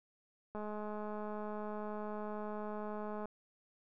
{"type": "click train", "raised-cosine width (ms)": 1, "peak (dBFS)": -30, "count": 572, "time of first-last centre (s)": [0.55, 3.256], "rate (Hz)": 211, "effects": []}